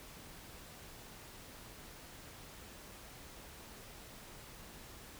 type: silence
effects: pink hiss -53 dBFS RMS until 5.19 s